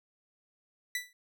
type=tone with exponential decay; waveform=sawtooth; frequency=1975.5 Hz; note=B6; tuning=in tune; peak=-25 dBFS; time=0.95-1.13 s; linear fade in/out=2 ms; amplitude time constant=39 ms; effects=none